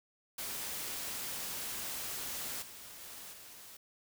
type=noise with level steps; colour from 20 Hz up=white; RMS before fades=-40 / -50 / -48 / -52 dBFS; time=0.38-3.77 s; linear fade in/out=5 ms; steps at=2.61 / 3 / 3.32 s; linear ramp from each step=20 ms; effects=none